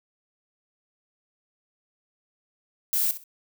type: noise with echo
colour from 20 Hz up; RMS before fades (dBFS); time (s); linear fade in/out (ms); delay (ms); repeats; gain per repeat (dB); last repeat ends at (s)
violet; -24; 2.93-3.11; 0; 64; 2; -13; 3.238
effects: none